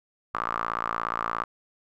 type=tone with band-pass filter; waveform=sawtooth; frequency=57 Hz; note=A#1; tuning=38 cents flat; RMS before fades=-30 dBFS; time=0.34-1.44 s; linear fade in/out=5 ms; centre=1200 Hz; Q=6.6; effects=none